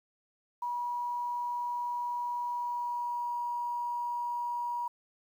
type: tone with pitch glide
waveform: sine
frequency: 966 to 959.9 Hz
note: B5 to B5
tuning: -39 to -50 cents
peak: -31 dBFS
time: 0.62-4.88 s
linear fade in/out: 5 ms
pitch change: -11 cents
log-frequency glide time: 2.45-3.36 s
effects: 10-bit